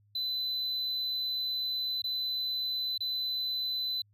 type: tone with dropouts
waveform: triangle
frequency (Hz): 4016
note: B7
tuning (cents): +28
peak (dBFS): -29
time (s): 0.15-4.02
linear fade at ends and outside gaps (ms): 5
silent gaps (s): 2.02-2.04 / 2.979-3.005
effects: added 103 Hz sine -63 dBFS peak until 4.13 s